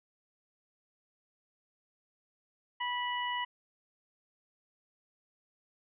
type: harmonic tone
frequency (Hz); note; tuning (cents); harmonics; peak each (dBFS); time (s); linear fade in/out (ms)
980; B5; -14; 1 / 2 / 3; -34 / -37 / -39; 2.8-3.45; 10
effects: none